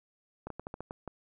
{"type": "clicks", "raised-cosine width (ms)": 1, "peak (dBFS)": -25, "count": 8, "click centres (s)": [0.47, 0.503, 0.596, 0.669, 0.741, 0.806, 0.909, 1.077], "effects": []}